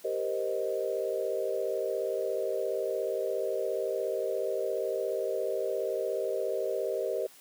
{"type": "chord", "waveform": "sine", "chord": "C minor seventh", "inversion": "second", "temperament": "equal", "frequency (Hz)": [392, 466.2, 523.3, 622.3], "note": ["G4", "Bb4", "C5", "Eb5"], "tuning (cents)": [0, 0, 0, 0], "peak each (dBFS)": -34, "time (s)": [0.04, 7.27], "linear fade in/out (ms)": 10, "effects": ["white hiss -55 dBFS RMS until 7.4 s", "high-pass 150 Hz 12 dB/octave"]}